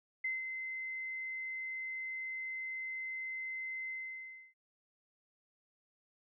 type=tone with ADSR envelope; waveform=sine; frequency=2062 Hz; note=C7; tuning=26 cents flat; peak=-32 dBFS; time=0.24-4.54 s; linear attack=7 ms; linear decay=170 ms; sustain=-6 dB; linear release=640 ms; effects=none